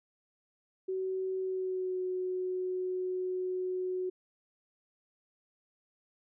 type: tone with pitch glide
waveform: sine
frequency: 376.9 to 368.3 Hz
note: F#4 to F#4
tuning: +32 to -8 cents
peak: -31 dBFS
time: 0.88-4.1 s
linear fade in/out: 10 ms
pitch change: -40 cents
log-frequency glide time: 1.39-2.01 s
effects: none